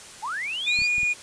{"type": "linear sweep", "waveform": "sine", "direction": "up", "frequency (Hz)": [772, 4866], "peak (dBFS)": -27, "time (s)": [0.22, 0.88], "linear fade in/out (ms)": 20}
{"type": "tone", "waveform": "triangle", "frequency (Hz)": 2445, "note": "D#7", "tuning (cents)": -31, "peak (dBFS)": -19, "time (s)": [0.66, 1.14], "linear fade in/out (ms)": 20}
{"type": "clicks", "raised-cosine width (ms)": 5, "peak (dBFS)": -28, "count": 4, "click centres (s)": [0.789, 0.819, 0.982, 1.032]}
{"effects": ["white hiss -43 dBFS RMS until 1.22 s", "resampled to 22050 Hz"]}